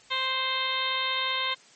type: harmonic tone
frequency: 523.3 Hz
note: C5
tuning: in tune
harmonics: 1 / 2 / 3 / 4 / 5 / 6 / 7 / 8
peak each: -40 / -31 / -37 / -32 / -37 / -33 / -31 / -39 dBFS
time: 0.1-1.55 s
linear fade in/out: 20 ms
effects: white hiss -55 dBFS RMS until 1.75 s + MP3 32 kbps

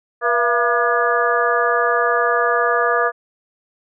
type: harmonic tone with a mistuned harmonic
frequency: 240.7 Hz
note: B3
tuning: 44 cents flat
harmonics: 2 / 3 / 4 / 5 / 6 / 7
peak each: -20 / -21 / -28 / -19 / -26 / -21 dBFS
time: 0.21-3.12 s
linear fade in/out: 50 ms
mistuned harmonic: 3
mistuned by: -100 cents
effects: none

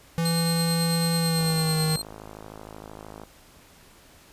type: tone with pitch glide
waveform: square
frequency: 166.5 to 157.25 Hz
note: E3 to D#3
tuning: +18 to +19 cents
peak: -23 dBFS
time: 0.18-1.96 s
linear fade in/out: 0 ms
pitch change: -99 cents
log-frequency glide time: 1.17-1.8 s
type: tone with tremolo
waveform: 25% pulse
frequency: 4186 Hz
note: C8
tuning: in tune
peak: -21 dBFS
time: 0.25-2.02 s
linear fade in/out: 5 ms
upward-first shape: triangle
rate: 9.1 Hz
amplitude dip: 50%
type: click train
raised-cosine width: 1 ms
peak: -26 dBFS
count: 99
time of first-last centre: 1.39-3.236 s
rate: 53.1 Hz
effects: pink hiss -53 dBFS RMS until 4.32 s + resampled to 32000 Hz

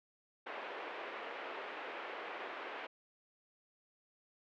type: band-pass noise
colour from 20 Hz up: pink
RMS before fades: -45 dBFS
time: 0.46-2.87 s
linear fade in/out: 10 ms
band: 390 to 2700 Hz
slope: 24 dB/octave
effects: none

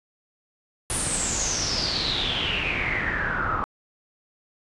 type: noise with low-pass filter sweep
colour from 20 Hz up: pink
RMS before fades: -26 dBFS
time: 0.9-3.64 s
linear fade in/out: 0 ms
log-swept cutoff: 10000 to 1200 Hz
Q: 9.6
effects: resampled to 24000 Hz

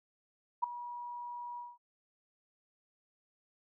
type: tone with ADSR envelope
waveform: sine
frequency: 964 Hz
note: B5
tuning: 42 cents flat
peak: -24 dBFS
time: 0.62-1.78 s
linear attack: 18 ms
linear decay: 6 ms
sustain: -16 dB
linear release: 200 ms
effects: none

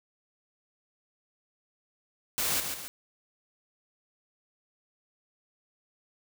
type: noise with echo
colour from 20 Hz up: white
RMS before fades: -29 dBFS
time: 2.38-2.6 s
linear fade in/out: 0 ms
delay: 140 ms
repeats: 2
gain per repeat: -6 dB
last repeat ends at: 2.88 s
effects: none

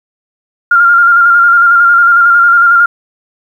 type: tone with vibrato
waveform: sine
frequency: 1396.9 Hz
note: F6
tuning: in tune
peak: -3 dBFS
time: 0.71-2.86 s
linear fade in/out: 5 ms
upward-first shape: square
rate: 11 Hz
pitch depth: 25 cents each way
effects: 7-bit

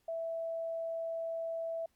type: tone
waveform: sine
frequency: 659.3 Hz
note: E5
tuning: in tune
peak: -34 dBFS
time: 0.08-1.86 s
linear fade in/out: 5 ms
effects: pink hiss -75 dBFS RMS until 1.95 s + MP3 96 kbps

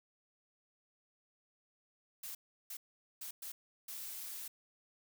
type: noise bursts at uneven times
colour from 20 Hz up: blue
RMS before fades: -45 dBFS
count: 5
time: 2.23-2.35 / 2.7-2.77 / 3.21-3.31 / 3.42-3.52 / 3.88-4.48 s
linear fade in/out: 5 ms
effects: none

